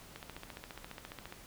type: click train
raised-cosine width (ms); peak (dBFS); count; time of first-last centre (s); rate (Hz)
0.3; -28; 18; 0.16-1.324; 14.6
effects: pink hiss -54 dBFS RMS until 1.46 s